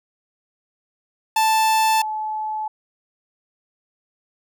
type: tone pair in turn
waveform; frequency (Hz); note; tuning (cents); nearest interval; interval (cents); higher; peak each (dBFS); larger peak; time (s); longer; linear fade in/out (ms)
45% pulse / sine; 880 / 862.4; A5 / A5; 0 / -35; unison; 35; first; -15 / -23; first; 1.36-2.02 / 2.02-2.68; neither; 5
effects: none